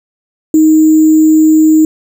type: tone with sample-and-hold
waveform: sine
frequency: 312.9 Hz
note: D#4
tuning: 10 cents sharp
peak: -3 dBFS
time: 0.54-1.85 s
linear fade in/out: 2 ms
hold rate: 7350 Hz
effects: none